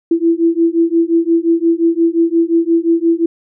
sine beating tone pair, 330.7 / 336.4 Hz, E4 / E4, +6 / +35 cents, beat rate 5.7 Hz, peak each -13 dBFS, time 0.11-3.26 s, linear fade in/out 5 ms, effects none

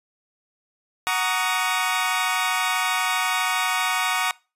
20% pulse chord, D# minor seventh, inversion first, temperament equal with one note detuned, 740 / 932.3 / 1126.2 / 1244.5 Hz, F#5 / A#5 / C#6 / D#6, 0 / 0 / +27 / 0 cents, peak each -22 dBFS, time 1.07-4.31 s, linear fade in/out 0 ms, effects noise-tail reverb RT60 0.3 s tail -23 dB re dry + resampled to 32000 Hz

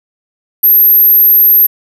sine tone, 12830 Hz, G9, 39 cents sharp, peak -3 dBFS, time 0.63-1.67 s, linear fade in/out 10 ms, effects none

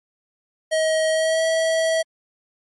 square tone with pitch glide, 634 to 648.1 Hz, D#5 to E5, +32 to -30 cents, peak -18 dBFS, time 0.71-2.03 s, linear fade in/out 20 ms, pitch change +38 cents, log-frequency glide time 1.1-1.44 s, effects MP3 48 kbps

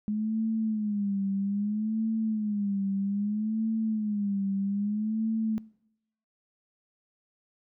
sine tone with vibrato, 208.8 Hz, G#3, 10 cents sharp, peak -26 dBFS, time 0.08-5.58 s, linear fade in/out 0 ms, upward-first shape sine, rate 0.62 Hz, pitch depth 110 cents each way, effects noise-tail reverb RT60 0.8 s tail -23 dB re dry

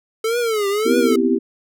square tone with vibrato, 437.2 Hz, A4, 11 cents flat, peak -18 dBFS, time 0.24-1.16 s, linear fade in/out 5 ms, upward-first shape triangle, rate 1.7 Hz, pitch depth 190 cents each way
sine chord, C major seventh, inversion third, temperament equal, 246.9 / 261.6 / 329.6 / 392 Hz, B3 / C4 / E4 / G4, 0 / 0 / 0 / 0 cents, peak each -19 / -21 / -20 / -19 dBFS, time 0.85-1.39 s, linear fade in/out 20 ms
effects none

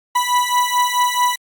40% pulse beating tone pair, 983 / 987.6 Hz, B5 / B5, -8 / 0 cents, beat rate 4.6 Hz, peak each -17 dBFS, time 0.15-1.36 s, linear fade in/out 10 ms, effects Opus 48 kbps

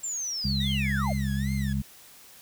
sine linear sweep, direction down, 7459 to 530 Hz, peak -29 dBFS, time 0.03-1.13 s, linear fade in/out 10 ms
harmonic tone, 67.6 Hz, C#2, 43 cents flat, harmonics 1 / 2 / 3, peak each -30 / -29 / -29 dBFS, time 0.44-1.82 s, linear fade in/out 10 ms
sawtooth tone with vibrato, 1874 Hz, A#6, 9 cents sharp, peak -36 dBFS, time 0.6-1.73 s, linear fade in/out 5 ms, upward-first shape sine, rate 2.4 Hz, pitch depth 210 cents each way
effects white hiss -51 dBFS RMS until 2.41 s

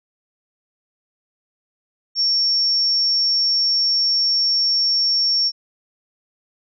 sine tone, 5480 Hz, F8, 34 cents flat, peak -15 dBFS, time 2.15-5.52 s, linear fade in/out 50 ms, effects none

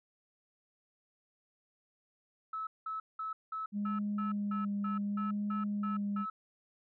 sine tone bursts, 1300 Hz, E6, 24 cents flat, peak -35 dBFS, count 12, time 2.53-6.3 s, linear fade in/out 5 ms, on 140 ms, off 190 ms
sine tone with vibrato, 204.4 Hz, G#3, 27 cents flat, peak -31 dBFS, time 3.72-6.26 s, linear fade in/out 50 ms, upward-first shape sine, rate 0.69 Hz, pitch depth 17 cents each way
effects tanh soft clip ceiling -27 dBFS

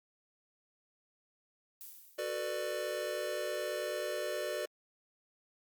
violet noise with exponential decay, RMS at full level -46 dBFS, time 1.81-2.69 s, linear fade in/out 0 ms, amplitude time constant 190 ms
square chord, B minor seventh, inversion second, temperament just, 370.4 / 444.5 / 493.9 / 592.7 Hz, F#4 / A4 / B4 / D5, +2 / +18 / 0 / +16 cents, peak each -43 / -44 / -42 / -38 dBFS, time 2.18-4.66 s, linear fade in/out 10 ms
effects Opus 48 kbps

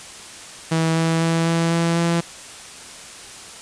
sawtooth tone with pitch steps, 162.4 / 163.72 / 165.05 / 166.39 / 167.74 / 169.1 Hz, E3 / E3 / E3 / E3 / E3 / E3, -26 / -12 / +2 / +16 / +30 / +44 cents, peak -13 dBFS, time 0.71-2.21 s, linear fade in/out 10 ms, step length 250 ms, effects white hiss -38 dBFS RMS until 3.61 s + resampled to 22050 Hz

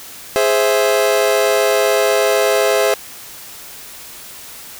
40% pulse chord, Ab augmented, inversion none, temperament equal, 415.3 / 523.3 / 659.3 Hz, Ab4 / C5 / E5, 0 / 0 / 0 cents, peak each -16 dBFS, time 0.36-2.94 s, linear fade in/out 0 ms, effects white hiss -35 dBFS RMS until 4.79 s

